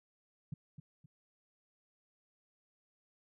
sine tone with echo, 146.83 Hz, D3, in tune, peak -36 dBFS, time 0.52-0.54 s, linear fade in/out 5 ms, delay 260 ms, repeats 2, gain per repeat -9 dB, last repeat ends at 1.06 s, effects none

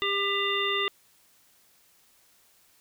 harmonic tone, 398.5 Hz, G4, 28 cents sharp, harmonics 1 / 3 / 5 / 7 / 9, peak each -31 / -31 / -31 / -31 / -31 dBFS, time 0.02-0.88 s, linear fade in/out 0 ms, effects white hiss -62 dBFS RMS until 2.8 s

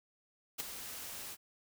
white noise with ADSR envelope, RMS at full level -35 dBFS, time 0.58-1.37 s, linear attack 22 ms, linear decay 11 ms, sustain -10 dB, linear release 48 ms, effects none

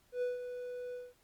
triangle tone with ADSR envelope, 493.9 Hz, B4, in tune, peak -28 dBFS, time 0.12-1.14 s, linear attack 100 ms, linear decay 160 ms, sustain -9 dB, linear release 200 ms, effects pink hiss -69 dBFS RMS until 1.23 s + MP3 96 kbps

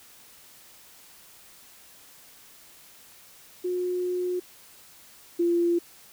sine tone pair in turn, 360.4 / 343.9 Hz, F#4 / F4, -45 / -27 cents, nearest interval minor second, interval 82 cents, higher first, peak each -25 / -20 dBFS, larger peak second, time 3.64-4.4 / 5.39-5.79 s, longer first, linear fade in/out 10 ms, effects white hiss -52 dBFS RMS until 6.12 s

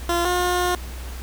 15% pulse tone pair in turn, 344.6 / 357.6 Hz, F4 / F4, -23 / +41 cents, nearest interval minor second, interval 64 cents, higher second, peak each -13 dBFS, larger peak neither, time 0.09-0.25 / 0.25-0.75 s, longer second, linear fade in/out 2 ms, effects added 62 Hz sine -31 dBFS peak until 1.22 s + pink hiss -40 dBFS RMS until 1.22 s

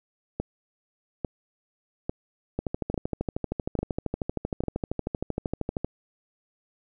two click trains, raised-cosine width 2 ms, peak -14 / -14 dBFS, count 43 / 6, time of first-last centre 2.59-5.846 / 0.4-4.637 s, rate 12.9 / 1.18 Hz, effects none

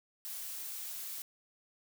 blue noise, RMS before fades -42 dBFS, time 0.25-1.22 s, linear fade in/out 0 ms, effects none

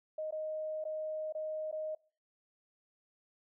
sine tone with dropouts, 622.3 Hz, D#5, in tune, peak -35 dBFS, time 0.18-1.95 s, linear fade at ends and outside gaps 5 ms, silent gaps 0.309-0.323 / 0.841-0.851 / 1.325-1.349 / 1.714-1.725 s, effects noise-tail reverb RT60 0.4 s tail -24 dB re dry

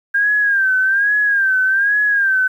sine tone with vibrato, 1600 Hz, G6, 35 cents sharp, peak -12 dBFS, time 0.14-2.48 s, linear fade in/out 10 ms, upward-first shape sine, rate 1.2 Hz, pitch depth 92 cents each way, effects 8-bit

